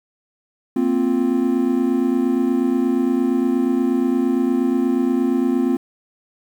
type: chord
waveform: triangle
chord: Bb suspended second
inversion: none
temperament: equal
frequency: 233.1 / 261.6 / 349.2 Hz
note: Bb3 / C4 / F4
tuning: 0 / 0 / 0 cents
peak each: -20 / -16 / -20 dBFS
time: 0.76-5.77 s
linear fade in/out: 5 ms
effects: 8-bit